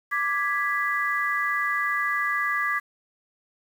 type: chord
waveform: sine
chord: G# diminished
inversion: second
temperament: equal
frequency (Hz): 1174.7 / 1661.2 / 1975.5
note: D6 / G#6 / B6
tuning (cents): 0 / 0 / 0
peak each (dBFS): -27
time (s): 0.11-2.8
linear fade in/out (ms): 20
effects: 8-bit